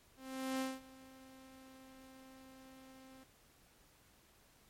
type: tone with ADSR envelope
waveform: sawtooth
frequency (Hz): 263.1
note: C4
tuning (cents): +10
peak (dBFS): -31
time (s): 0.16-3.24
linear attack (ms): 440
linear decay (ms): 200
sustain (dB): -21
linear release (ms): 9
effects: pink hiss -67 dBFS RMS until 4.69 s + MP3 64 kbps